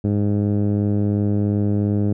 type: tone with low-pass filter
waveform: 10% pulse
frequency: 102.8 Hz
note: G#2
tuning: 17 cents flat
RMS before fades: -19 dBFS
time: 0.04-2.13 s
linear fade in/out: 5 ms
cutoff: 270 Hz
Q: 0.69
effects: none

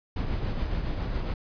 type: noise with tremolo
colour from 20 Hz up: brown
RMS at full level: -27 dBFS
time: 0.16-1.34 s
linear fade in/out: 5 ms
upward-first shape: triangle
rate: 7.2 Hz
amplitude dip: 45%
effects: resampled to 11025 Hz

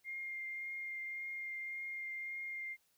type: tone with vibrato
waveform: sine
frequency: 2117 Hz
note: C7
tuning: 20 cents sharp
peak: -40 dBFS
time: 0.04-2.77 s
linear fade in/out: 50 ms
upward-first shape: triangle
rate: 1.8 Hz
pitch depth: 12 cents each way
effects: white hiss -75 dBFS RMS until 2.97 s

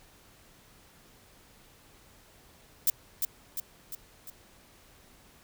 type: noise with echo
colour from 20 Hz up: violet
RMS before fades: -23 dBFS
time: 2.87-2.9 s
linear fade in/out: 2 ms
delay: 350 ms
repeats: 4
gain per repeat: -5 dB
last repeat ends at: 4.3 s
effects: pink hiss -58 dBFS RMS until 5.43 s

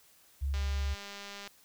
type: tone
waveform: sine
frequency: 69.3 Hz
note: C#2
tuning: in tune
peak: -29 dBFS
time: 0.41-0.95 s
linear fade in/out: 20 ms
type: click train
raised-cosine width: 0.2 ms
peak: -27 dBFS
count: 189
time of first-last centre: 0.54-1.475 s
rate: 201 Hz
effects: white hiss -62 dBFS RMS until 1.64 s

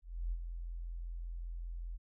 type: tone with ADSR envelope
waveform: sine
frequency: 42.58 Hz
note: F1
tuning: 43 cents flat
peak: -32 dBFS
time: 0.02-1.98 s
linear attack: 300 ms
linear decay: 47 ms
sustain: -7 dB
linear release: 27 ms
effects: none

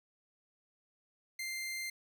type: tone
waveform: sawtooth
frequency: 2093 Hz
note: C7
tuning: in tune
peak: -34 dBFS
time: 1.39-1.9 s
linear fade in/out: 5 ms
effects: none

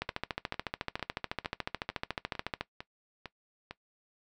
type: two click trains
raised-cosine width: 0.3 ms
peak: -16 / -24 dBFS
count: 37 / 9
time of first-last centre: 0.02-2.61 / 0.09-3.71 s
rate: 13.9 / 2.21 Hz
effects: noise-tail reverb RT60 0.1 s tail -18 dB re dry

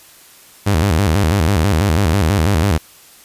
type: tone with vibrato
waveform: sawtooth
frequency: 89.3 Hz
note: F2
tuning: 39 cents sharp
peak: -8 dBFS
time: 0.66-2.78 s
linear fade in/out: 10 ms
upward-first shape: square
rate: 6.1 Hz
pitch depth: 210 cents each way
effects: white hiss -44 dBFS RMS until 3.24 s + resampled to 32000 Hz

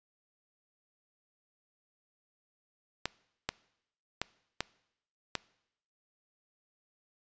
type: clicks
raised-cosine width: 0.2 ms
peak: -13 dBFS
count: 5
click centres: 3.056 / 3.49 / 4.216 / 4.606 / 5.353 s
effects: noise-tail reverb RT60 0.8 s tail -22 dB re dry + resampled to 16000 Hz

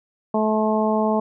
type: harmonic tone with a mistuned harmonic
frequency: 216.6 Hz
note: A3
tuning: 27 cents flat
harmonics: 1 / 2 / 3 / 4 / 5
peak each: -21 / -24 / -23 / -25 / -29 dBFS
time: 0.34-1.2 s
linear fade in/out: 5 ms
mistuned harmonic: 5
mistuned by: -16 cents
effects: none

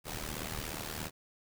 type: noise with amplitude modulation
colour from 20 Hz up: pink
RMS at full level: -36 dBFS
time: 0.04-1.11 s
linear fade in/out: 50 ms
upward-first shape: sine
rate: 77 Hz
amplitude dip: 80%
effects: none

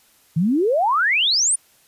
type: exponential sweep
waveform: sine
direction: up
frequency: 150 to 9670 Hz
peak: -15 dBFS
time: 0.36-1.56 s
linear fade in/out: 10 ms
effects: white hiss -56 dBFS RMS until 1.87 s + resampled to 32000 Hz

